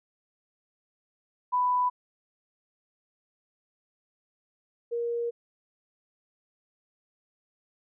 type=tone pair in turn; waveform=sine; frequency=993 / 471.1 Hz; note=B5 / A#4; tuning=+9 / +18 cents; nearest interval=octave + minor second; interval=1291 cents; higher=first; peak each=-22 / -27 dBFS; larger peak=first; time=1.52-1.9 / 4.91-5.31 s; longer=second; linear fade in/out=20 ms; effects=none